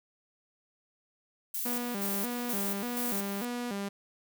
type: noise with tremolo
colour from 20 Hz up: violet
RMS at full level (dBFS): -34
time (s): 1.54-3.45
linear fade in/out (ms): 5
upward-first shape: square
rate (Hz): 2.1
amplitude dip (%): 65
type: tone with vibrato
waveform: sawtooth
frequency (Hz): 220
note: A3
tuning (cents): 0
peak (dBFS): -29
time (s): 1.65-3.89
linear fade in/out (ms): 10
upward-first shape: square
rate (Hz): 1.7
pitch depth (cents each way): 170
effects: none